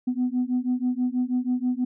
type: beating tone pair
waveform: sine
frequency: 247 / 253.2 Hz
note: B3 / B3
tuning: 0 / +43 cents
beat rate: 6.2 Hz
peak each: -24 dBFS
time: 0.07-1.85 s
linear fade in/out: 10 ms
effects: tanh soft clip ceiling -17 dBFS